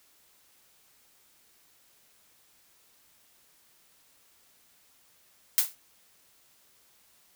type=noise with exponential decay; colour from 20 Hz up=blue; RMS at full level=-18 dBFS; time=5.58-5.75 s; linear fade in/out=0 ms; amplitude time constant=35 ms; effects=white hiss -63 dBFS RMS until 7.35 s